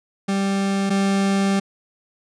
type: tone pair in turn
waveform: 40% pulse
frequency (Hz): 196.3 / 196.3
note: G3 / G3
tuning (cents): +3 / +3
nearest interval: unison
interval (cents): 0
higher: neither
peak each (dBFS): -18 / -16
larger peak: second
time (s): 0.28-0.9 / 0.9-1.6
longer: second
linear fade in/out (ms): 10
effects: resampled to 22050 Hz